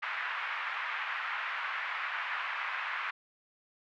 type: band-pass noise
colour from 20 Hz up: pink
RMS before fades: -36 dBFS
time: 0.02-3.11 s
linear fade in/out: 10 ms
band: 1100 to 2400 Hz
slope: 24 dB/octave
effects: none